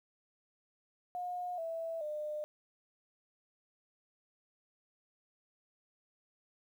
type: tone with pitch steps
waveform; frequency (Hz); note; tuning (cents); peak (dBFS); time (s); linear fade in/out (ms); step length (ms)
sine; 717 / 657.5 / 602.9; F5 / E5 / D5; +45 / -5 / +45; -36; 1.15-2.44; 0; 430
effects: 11-bit